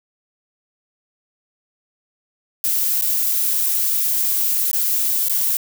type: noise with dropouts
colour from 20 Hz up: violet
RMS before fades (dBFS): -19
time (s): 2.64-5.57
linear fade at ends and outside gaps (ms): 1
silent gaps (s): 3.012-3.021 / 4.714-4.731 / 5.285-5.296
effects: none